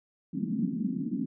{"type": "band-pass noise", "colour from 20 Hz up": "pink", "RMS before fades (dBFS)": -31, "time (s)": [0.33, 1.26], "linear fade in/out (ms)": 10, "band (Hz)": [180, 270], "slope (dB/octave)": 48, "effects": []}